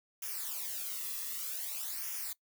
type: noise with flanger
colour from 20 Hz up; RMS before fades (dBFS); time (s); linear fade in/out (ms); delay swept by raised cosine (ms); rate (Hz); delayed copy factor
blue; -39; 0.22-2.33; 5; 0.24 to 1.34; 0.53; -0.8
effects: noise-tail reverb RT60 0.1 s tail -21 dB re dry